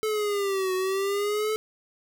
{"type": "linear two-way sweep", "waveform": "square", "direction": "down then up", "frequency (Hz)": [436.5, 370, 436.5], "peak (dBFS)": -25, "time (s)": [0.03, 1.56], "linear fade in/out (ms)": 0, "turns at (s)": 0.74, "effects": []}